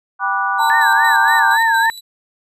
sine chord, G major seventh, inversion none, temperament just, 784 / 980 / 1176 / 1470 Hz, G5 / B5 / D6 / F#6, 0 / -14 / +2 / -12 cents, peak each -22 / -22 / -20 / -20 dBFS, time 0.19-1.58 s, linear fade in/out 50 ms
sawtooth tone with tremolo, 3951 Hz, B7, in tune, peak -21 dBFS, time 0.58-2.01 s, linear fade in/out 50 ms, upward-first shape square, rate 4.3 Hz, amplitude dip 60%
sine tone, 908 Hz, A#5, 46 cents flat, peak -14 dBFS, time 0.59-1.9 s, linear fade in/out 5 ms
sine tone with vibrato, 1697 Hz, G#6, 37 cents sharp, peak -14 dBFS, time 0.7-1.9 s, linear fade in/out 0 ms, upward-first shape sine, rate 3.5 Hz, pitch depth 140 cents each way
effects resampled to 32000 Hz

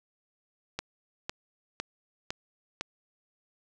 click train, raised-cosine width 0.2 ms, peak -15 dBFS, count 5, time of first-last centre 0.79-2.81 s, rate 1.98 Hz, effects none

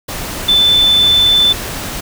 sine tone in noise, 3520 Hz, A7, in tune, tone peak -7 dBFS, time 0.48-1.53 s, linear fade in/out 10 ms, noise pink, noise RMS -23 dBFS, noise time 0.08-2.01 s, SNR +13 dB, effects none

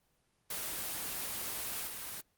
white noise with level steps, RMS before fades -38 / -42 dBFS, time 0.5-2.21 s, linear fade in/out 5 ms, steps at 1.87 s, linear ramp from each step 5 ms, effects pink hiss -75 dBFS RMS until 2.37 s + Opus 24 kbps

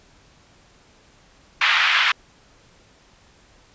white band-pass noise, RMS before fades -18 dBFS, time 1.61-2.12 s, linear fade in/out 5 ms, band 1100 to 3100 Hz, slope 24 dB/octave, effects pink hiss -54 dBFS RMS until 3.74 s + resampled to 16000 Hz

